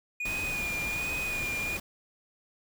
triangle tone with vibrato, 2450 Hz, D#7, 27 cents flat, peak -29 dBFS, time 0.2-1.77 s, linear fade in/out 5 ms, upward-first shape sine, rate 1.3 Hz, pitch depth 35 cents each way
pink noise, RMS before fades -38 dBFS, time 0.25-1.8 s, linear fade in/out 5 ms
effects none

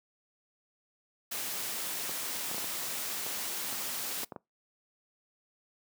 white noise, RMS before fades -36 dBFS, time 1.31-4.25 s, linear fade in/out 10 ms
clicks, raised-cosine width 1 ms, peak -26 dBFS, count 10, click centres 2.094 / 2.514 / 2.545 / 2.581 / 2.643 / 3.265 / 3.728 / 4.233 / 4.322 / 4.362 s
effects noise-tail reverb RT60 0.2 s tail -23 dB re dry + high-pass 150 Hz 12 dB/octave

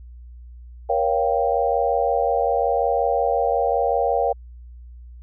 sine chord, G half-diminished seventh, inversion first, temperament equal with one note detuned, 473.5 / 554.4 / 698.5 / 784 Hz, Bb4 / Db5 / F5 / G5, +27 / 0 / 0 / 0 cents, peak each -23 dBFS, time 0.89-4.33 s, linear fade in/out 10 ms, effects added 60 Hz sine -38 dBFS peak until 5.22 s

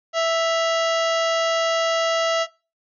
harmonic tone with a mistuned harmonic, 659.3 Hz, E5, in tune, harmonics 1 / 2 / 3 / 4 / 5 / 6 / 7 / 8 / 9 / 10, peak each -19 / -25 / -29 / -31 / -33 / -35 / -36 / -37 / -38 / -39 dBFS, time 0.13-2.47 s, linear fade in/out 50 ms, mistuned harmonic 4, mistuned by +120 cents, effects noise-tail reverb RT60 0.3 s tail -21 dB re dry

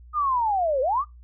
sine linear two-way sweep, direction down then up, 1247 to 499.9 to 1247 Hz, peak -20 dBFS, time 0.13-1.05 s, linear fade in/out 50 ms, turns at 0.81 s, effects noise-tail reverb RT60 0.2 s tail -24 dB re dry + added 60 Hz sine -44 dBFS peak until 1.23 s

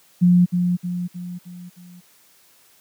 sine tone with echo, 177.5 Hz, F3, 28 cents sharp, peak -10 dBFS, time 0.21-0.46 s, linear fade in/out 20 ms, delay 310 ms, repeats 5, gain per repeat -6 dB, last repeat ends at 2.01 s, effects white hiss -55 dBFS RMS until 2.8 s + high-pass 100 Hz 12 dB/octave

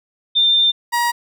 sine / 30% pulse tone pair in turn, 3595 / 952.2 Hz, A7 / A#5, +36 / +37 cents, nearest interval octave + major seventh, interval 2299 cents, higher first, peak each -11 / -13 dBFS, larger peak first, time 0.35-0.72 / 0.92-1.12 s, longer first, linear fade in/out 20 ms, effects none

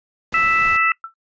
pink low-pass noise, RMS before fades -35 dBFS, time 0.32-0.77 s, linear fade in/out 5 ms, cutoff 5400 Hz, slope 12 dB/octave
harmonic tone, 659.3 Hz, E5, in tune, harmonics 2 / 3 / 4, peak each -17 / -19 / -20 dBFS, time 0.34-0.92 s, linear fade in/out 2 ms
sine tone with exponential decay, 1333 Hz, E6, 19 cents sharp, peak -24 dBFS, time 1.04-1.14 s, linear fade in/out 2 ms, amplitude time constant 21 ms
effects noise-tail reverb RT60 0.1 s tail -22 dB re dry + resampled to 16000 Hz

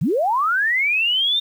sine linear sweep, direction up, 116.54 to 3657 Hz, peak -16 dBFS, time 0.01-1.4 s, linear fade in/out 10 ms, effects 8-bit

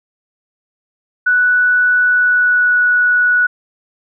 sine tone with pitch glide, 1480 to 1469.8 Hz, F#6 to F#6, 0 to -12 cents, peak -9 dBFS, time 1.26-3.47 s, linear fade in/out 10 ms, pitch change -12 cents, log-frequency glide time 2.03-2.79 s, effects none

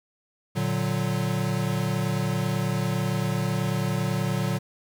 square chord, Bb augmented, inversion none, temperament equal, 116.54 / 146.83 / 185 Hz, Bb2 / D3 / F#3, 0 / 0 / 0 cents, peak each -29 dBFS, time 0.55-4.59 s, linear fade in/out 20 ms, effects 9-bit

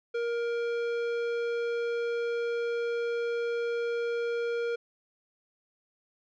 sine tone with tanh clipping, 470 Hz, A#4, 14 cents sharp, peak -30 dBFS, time 0.14-4.76 s, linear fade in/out 10 ms, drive 14 dB, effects none

